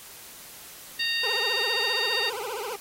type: harmonic tone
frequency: 925 Hz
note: A#5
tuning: 14 cents flat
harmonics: 2 / 3 / 4 / 5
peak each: -30 / -30 / -30 / -30 dBFS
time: 0.99-2.3 s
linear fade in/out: 10 ms
type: tone with vibrato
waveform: 25% pulse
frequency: 453.2 Hz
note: A#4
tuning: 49 cents flat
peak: -28 dBFS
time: 1.23-2.76 s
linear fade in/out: 5 ms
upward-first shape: triangle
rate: 15 Hz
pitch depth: 270 cents each way
effects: white hiss -45 dBFS RMS until 2.8 s + AAC 48 kbps